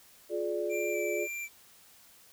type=chord; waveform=sine; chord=D diminished; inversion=first; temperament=just; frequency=352.4 / 422.9 / 587.3 Hz; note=F4 / Ab4 / D5; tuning=+16 / +31 / 0 cents; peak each=-34 dBFS; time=0.29-1.28 s; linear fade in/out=50 ms
type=tone with vibrato; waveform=square; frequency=2349 Hz; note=D7; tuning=in tune; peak=-36 dBFS; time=0.69-1.49 s; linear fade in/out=50 ms; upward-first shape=square; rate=2 Hz; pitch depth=13 cents each way
effects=white hiss -58 dBFS RMS until 2.32 s